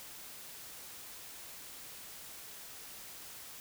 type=silence; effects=white hiss -49 dBFS RMS until 3.6 s